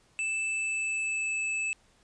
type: tone with pitch glide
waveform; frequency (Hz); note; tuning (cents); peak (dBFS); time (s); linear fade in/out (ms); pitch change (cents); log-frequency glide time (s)
square; 2637 to 2617; E7 to E7; 0 to -13; -29; 0.19-1.73; 0; -13; 0.44-1.4
effects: pink hiss -64 dBFS RMS until 2.03 s + resampled to 22050 Hz